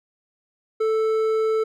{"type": "tone with hard clipping", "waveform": "triangle", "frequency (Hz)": 440, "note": "A4", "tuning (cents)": 0, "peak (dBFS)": -20, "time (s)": [0.8, 1.64], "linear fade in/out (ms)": 10, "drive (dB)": 10, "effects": []}